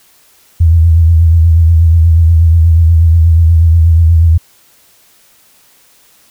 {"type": "tone with vibrato", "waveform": "sine", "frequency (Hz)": 82.41, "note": "E2", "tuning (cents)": 0, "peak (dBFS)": -3, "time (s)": [0.6, 4.38], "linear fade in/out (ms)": 10, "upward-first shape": "triangle", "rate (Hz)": 8.3, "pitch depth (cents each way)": 71, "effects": ["white hiss -47 dBFS RMS until 6.3 s"]}